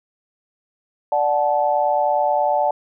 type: chord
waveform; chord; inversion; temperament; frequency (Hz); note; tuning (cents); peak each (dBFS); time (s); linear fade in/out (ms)
sine; D major; none; equal with one note detuned; 587.3 / 740 / 869.4; D5 / F#5 / A5; 0 / 0 / -21; -20; 1.12-2.71; 2
effects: none